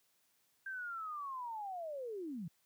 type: linear sweep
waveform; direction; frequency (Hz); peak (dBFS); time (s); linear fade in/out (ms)
sine; down; 1589 to 150.8; -40; 0.66-2.48; 5
effects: white hiss -75 dBFS RMS until 2.65 s + high-pass 80 Hz 12 dB/octave